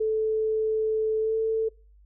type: tone with pitch glide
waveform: sine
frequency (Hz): 437 to 443.9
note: A4 to A4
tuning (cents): -12 to +15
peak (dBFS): -22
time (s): 0-1.69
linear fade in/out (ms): 10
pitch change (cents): +27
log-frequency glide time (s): 1.2-1.35
effects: noise-tail reverb RT60 0.4 s tail -26 dB re dry + added 50 Hz sine -52 dBFS peak until 2.05 s